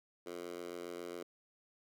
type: tone with high-pass filter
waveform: 10% pulse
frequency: 87.31 Hz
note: F2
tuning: in tune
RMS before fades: -45 dBFS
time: 0.26-1.23 s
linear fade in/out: 5 ms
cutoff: 380 Hz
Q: 2
effects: none